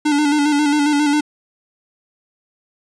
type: tone with vibrato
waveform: square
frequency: 293.7 Hz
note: D4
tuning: in tune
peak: -14 dBFS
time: 0.05-1.21 s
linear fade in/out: 10 ms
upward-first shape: square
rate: 7.4 Hz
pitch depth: 39 cents each way
effects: resampled to 22050 Hz + 9-bit